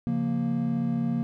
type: chord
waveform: triangle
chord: Bb minor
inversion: first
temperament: equal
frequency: 138.59 / 174.61 / 233.1 Hz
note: Db3 / F3 / Bb3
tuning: 0 / 0 / 0 cents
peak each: -29 / -29 / -24 dBFS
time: 0.07-1.23 s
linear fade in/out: 0 ms
effects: none